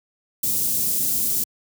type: band-stop noise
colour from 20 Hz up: white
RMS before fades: -22 dBFS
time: 0.43-1.44 s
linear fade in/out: 5 ms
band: 260 to 7800 Hz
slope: 12 dB/octave
effects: high-pass 100 Hz 12 dB/octave